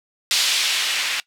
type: noise with low-pass filter sweep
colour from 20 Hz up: violet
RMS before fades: -21 dBFS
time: 0.31-1.2 s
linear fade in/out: 0 ms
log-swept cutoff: 3900 to 2400 Hz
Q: 1.3
effects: noise-tail reverb RT60 0.1 s tail -20 dB re dry